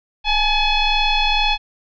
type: tone with frequency modulation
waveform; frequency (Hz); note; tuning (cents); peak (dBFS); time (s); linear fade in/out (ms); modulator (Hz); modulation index
sine; 1689; G#6; +29; -14; 0.24-1.58; 50; 855; 2.6
effects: none